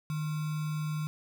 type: tone with sample-and-hold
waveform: sine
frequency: 153.5 Hz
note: D#3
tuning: 23 cents flat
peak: -30 dBFS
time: 0.1-1.07 s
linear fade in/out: 0 ms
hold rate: 1225 Hz
effects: none